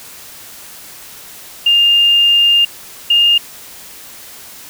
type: tone pair in turn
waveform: sine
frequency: 2810 / 2824 Hz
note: F7 / F7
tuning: +10 / +19 cents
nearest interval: unison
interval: 9 cents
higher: second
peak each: -7 dBFS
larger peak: neither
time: 1.66-2.65 / 3.1-3.38 s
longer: first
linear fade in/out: 5 ms
effects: white hiss -35 dBFS RMS until 4.69 s